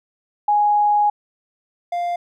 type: tone pair in turn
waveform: sine / triangle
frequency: 830.6 / 698.4 Hz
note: G#5 / F5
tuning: 0 / 0 cents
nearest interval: minor third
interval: 300 cents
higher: first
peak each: -13 / -18 dBFS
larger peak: first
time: 0.48-1.1 / 1.92-2.16 s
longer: first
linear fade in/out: 5 ms
effects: none